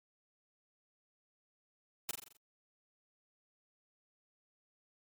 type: noise with echo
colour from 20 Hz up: white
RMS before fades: -36 dBFS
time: 2.09-2.11 s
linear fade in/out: 0 ms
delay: 43 ms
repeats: 6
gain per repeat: -5 dB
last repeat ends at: 2.368 s
effects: MP3 96 kbps